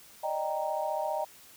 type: chord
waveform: sine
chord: Eb major seventh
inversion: third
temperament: equal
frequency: 587.3 / 622.3 / 784 / 932.3 Hz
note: D5 / Eb5 / G5 / Bb5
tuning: 0 / 0 / 0 / 0 cents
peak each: -37 / -33 / -34 / -35 dBFS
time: 0.23-1.25 s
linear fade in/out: 10 ms
effects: white hiss -54 dBFS RMS until 1.56 s